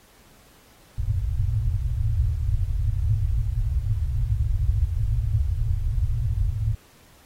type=low-pass noise; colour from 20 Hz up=white; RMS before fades=-23 dBFS; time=0.98-6.75 s; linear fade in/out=5 ms; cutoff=120 Hz; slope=96 dB/octave; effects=pink hiss -55 dBFS RMS until 7.25 s + AAC 48 kbps